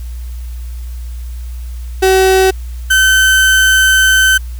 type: tone pair in turn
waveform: 35% pulse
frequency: 379.1 / 1534 Hz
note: F#4 / G6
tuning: +42 / -38 cents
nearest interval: 2 octaves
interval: 2420 cents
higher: second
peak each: -5 dBFS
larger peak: neither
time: 2.02-2.51 / 2.9-4.38 s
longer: second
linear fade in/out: 10 ms
effects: added 60 Hz sine -21 dBFS peak until 4.59 s + white hiss -43 dBFS RMS until 4.59 s